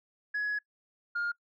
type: tone pair in turn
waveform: sine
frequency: 1682 / 1414.4 Hz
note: G#6 / F6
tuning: +22 / +22 cents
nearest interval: minor third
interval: 300 cents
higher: first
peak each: -27 dBFS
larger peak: neither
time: 0.34-0.59 / 1.15-1.32 s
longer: first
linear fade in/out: 10 ms
effects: noise-tail reverb RT60 0.1 s tail -25 dB re dry + tanh soft clip ceiling -27 dBFS